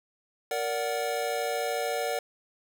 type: chord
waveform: square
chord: Bb augmented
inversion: none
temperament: equal with one note detuned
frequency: 466.2 / 579.6 / 740 Hz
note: Bb4 / D5 / F#5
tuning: 0 / -23 / 0 cents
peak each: -33 dBFS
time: 0.51-2.19 s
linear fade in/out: 2 ms
effects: none